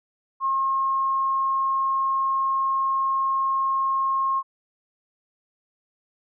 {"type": "tone", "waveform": "sine", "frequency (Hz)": 1075, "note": "C6", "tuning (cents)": 47, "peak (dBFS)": -20, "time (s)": [0.4, 4.43], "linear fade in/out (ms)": 50, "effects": []}